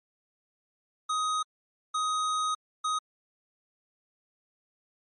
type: tone bursts at uneven times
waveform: square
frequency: 1254 Hz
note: D#6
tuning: 13 cents sharp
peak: -27 dBFS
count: 3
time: 1.09-1.43 / 1.94-2.55 / 2.84-2.99 s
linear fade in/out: 10 ms
effects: MP3 48 kbps